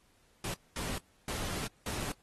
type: noise bursts at uneven times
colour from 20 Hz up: pink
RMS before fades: -38 dBFS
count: 4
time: 0.44-0.54 / 0.76-0.98 / 1.28-1.67 / 1.86-2.12 s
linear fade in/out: 2 ms
effects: pink hiss -68 dBFS RMS until 2.22 s + AAC 32 kbps